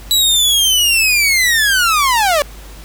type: linear sweep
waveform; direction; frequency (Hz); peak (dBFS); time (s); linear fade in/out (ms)
sawtooth; down; 3945 to 558; -7; 0.11-2.42; 0
effects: added 50 Hz sine -32 dBFS peak until 2.84 s + pink hiss -39 dBFS RMS until 2.84 s